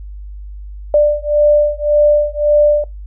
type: beating tone pair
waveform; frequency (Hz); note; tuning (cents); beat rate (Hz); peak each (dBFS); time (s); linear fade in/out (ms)
sine; 591 / 592.8; D5 / D5; +11 / +16; 1.8; -12; 0.94-2.84; 2
effects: noise-tail reverb RT60 0.2 s tail -22 dB re dry + added 50 Hz sine -27 dBFS peak until 3.06 s